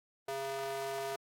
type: tone with high-pass filter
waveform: square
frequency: 136.1 Hz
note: C#3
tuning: 31 cents flat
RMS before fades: -38 dBFS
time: 0.28-1.16 s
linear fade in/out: 5 ms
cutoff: 540 Hz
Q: 3.5
effects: AAC 64 kbps